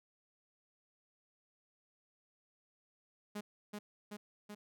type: tone with echo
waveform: sawtooth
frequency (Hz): 207.7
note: G#3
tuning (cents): 0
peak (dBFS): -36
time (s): 3.35-3.41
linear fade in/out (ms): 10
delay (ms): 380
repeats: 3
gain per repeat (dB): -2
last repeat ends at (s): 4.55
effects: none